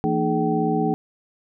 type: tone cluster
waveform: sine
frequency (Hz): 167.7 / 229.8 / 306 / 424.6 / 768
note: E3 / A#3 / D#4 / G#4 / G5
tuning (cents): +30 / -25 / -29 / +38 / -36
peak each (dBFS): -25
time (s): 0.04-0.94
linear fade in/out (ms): 0
effects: none